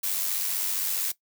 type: noise with amplitude modulation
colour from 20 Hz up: blue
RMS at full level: -26 dBFS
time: 0.03-1.12 s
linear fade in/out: 10 ms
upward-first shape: sine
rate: 95.2 Hz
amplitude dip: 45%
effects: noise-tail reverb RT60 0.1 s tail -17 dB re dry